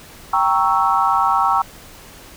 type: chord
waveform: sine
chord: G diminished seventh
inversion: none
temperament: equal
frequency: 784 / 932.3 / 1108.7 / 1318.5 Hz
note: G5 / Bb5 / Db6 / Fb6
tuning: 0 / 0 / 0 / 0 cents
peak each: -19 dBFS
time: 0.33-1.62 s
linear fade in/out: 5 ms
effects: pink hiss -41 dBFS RMS until 2.36 s